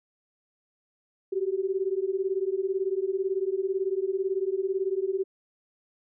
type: beating tone pair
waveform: sine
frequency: 374.6 / 392.6 Hz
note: F#4 / G4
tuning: +21 / +3 cents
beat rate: 18 Hz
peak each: -28 dBFS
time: 1.32-5.24 s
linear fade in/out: 10 ms
effects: none